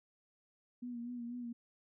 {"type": "tone with vibrato", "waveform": "sine", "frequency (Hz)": 240.6, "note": "B3", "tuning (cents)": -45, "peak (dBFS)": -40, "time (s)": [0.82, 1.53], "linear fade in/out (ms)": 10, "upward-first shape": "sine", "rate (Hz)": 4.1, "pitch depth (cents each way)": 42, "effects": []}